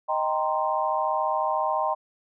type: chord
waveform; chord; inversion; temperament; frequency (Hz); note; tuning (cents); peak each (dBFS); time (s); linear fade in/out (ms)
sine; C minor seventh; first; equal; 622.3 / 784 / 932.3 / 1046.5; Eb5 / G5 / Bb5 / C6; 0 / 0 / 0 / 0; -28; 0.08-1.95; 20
effects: none